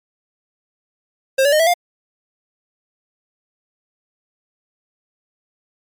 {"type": "tone with pitch steps", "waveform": "square", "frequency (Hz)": [533, 571.3, 612.3, 656.2, 703.3], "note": ["C5", "D5", "D#5", "E5", "F5"], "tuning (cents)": [32, -48, -28, -8, 12], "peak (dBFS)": -12, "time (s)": [1.38, 1.74], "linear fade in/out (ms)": 10, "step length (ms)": 72, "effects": ["MP3 96 kbps"]}